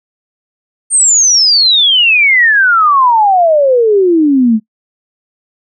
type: exponential sweep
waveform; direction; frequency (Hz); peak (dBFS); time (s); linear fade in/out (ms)
sine; down; 8870 to 211.2; -5; 0.9-4.6; 50
effects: noise-tail reverb RT60 0.1 s tail -23 dB re dry